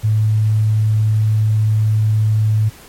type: tone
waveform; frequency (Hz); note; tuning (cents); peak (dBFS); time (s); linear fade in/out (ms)
sine; 108.2; A2; -29; -11; 0.03-2.7; 20
effects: pink hiss -41 dBFS RMS until 2.88 s + MP3 64 kbps